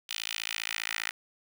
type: tone with high-pass filter sweep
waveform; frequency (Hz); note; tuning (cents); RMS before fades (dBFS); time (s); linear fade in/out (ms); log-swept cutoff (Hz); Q
10% pulse; 55; A1; 0; -35; 0.09-1.11; 5; 3100 to 1900; 2
effects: none